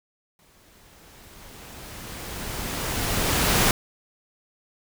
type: noise with exponential growth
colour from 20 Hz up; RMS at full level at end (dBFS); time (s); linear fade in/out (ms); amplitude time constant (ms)
pink; -18; 0.39-3.71; 1; 720
effects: none